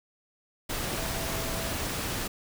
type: tone in noise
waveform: sine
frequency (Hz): 659.3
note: E5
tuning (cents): 0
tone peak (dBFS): -40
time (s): 0.97-1.72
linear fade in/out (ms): 10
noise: pink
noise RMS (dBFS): -32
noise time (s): 0.69-2.28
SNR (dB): -11
effects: none